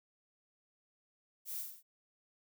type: noise with echo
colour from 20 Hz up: violet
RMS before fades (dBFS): -42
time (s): 1.45-1.65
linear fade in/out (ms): 50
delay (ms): 45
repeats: 4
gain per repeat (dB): -4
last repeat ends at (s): 1.83
effects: none